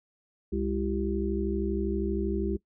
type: harmonic tone with a mistuned harmonic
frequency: 67 Hz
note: C2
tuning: 42 cents sharp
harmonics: 1 / 3 / 5 / 6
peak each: -32 / -32 / -32 / -32 dBFS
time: 0.52-2.57 s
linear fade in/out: 10 ms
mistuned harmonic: 6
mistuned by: -63 cents
effects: noise-tail reverb RT60 0.1 s tail -20 dB re dry